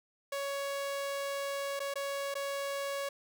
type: tone with dropouts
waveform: sawtooth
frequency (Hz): 558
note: C#5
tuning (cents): +11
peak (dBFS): -30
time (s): 0.32-3.09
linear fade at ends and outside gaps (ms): 5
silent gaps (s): 1.794-1.801 / 1.94-1.956 / 2.342-2.352
effects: none